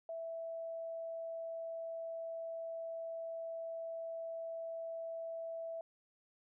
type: tone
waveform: sine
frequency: 659.3 Hz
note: E5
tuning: in tune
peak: -40 dBFS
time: 0.09-5.81 s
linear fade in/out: 2 ms
effects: none